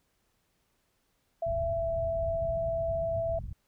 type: tone with pitch glide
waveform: sine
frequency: 668 to 662.6 Hz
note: E5 to E5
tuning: +23 to +9 cents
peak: -28 dBFS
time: 1.42-3.39 s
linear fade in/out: 5 ms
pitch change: -14 cents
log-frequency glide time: 1.74-1.87 s
type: low-pass noise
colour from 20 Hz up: white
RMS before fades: -38 dBFS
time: 1.46-3.53 s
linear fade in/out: 5 ms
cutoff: 120 Hz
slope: 24 dB/octave
effects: pink hiss -74 dBFS RMS until 3.67 s